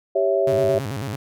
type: chord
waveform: sine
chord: C# diminished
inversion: second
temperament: equal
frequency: 392 / 554.4 / 659.3 Hz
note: G4 / C#5 / E5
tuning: 0 / 0 / 0 cents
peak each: -21 dBFS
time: 0.15-0.79 s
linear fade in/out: 10 ms
type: tone with vibrato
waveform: sawtooth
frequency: 119.1 Hz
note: A#2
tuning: 38 cents sharp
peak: -22 dBFS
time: 0.47-1.16 s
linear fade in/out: 5 ms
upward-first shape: square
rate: 9.1 Hz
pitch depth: 250 cents each way
effects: none